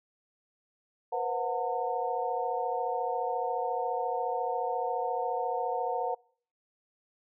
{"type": "tone cluster", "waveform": "sine", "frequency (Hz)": [481.7, 516, 729, 907], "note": ["B4", "C5", "F#5", "A#5"], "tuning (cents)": [-43, -24, -26, -48], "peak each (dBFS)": [-35, -36, -32, -34], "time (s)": [1.12, 6.15], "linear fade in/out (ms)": 10, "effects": ["noise-tail reverb RT60 0.5 s tail -25 dB re dry"]}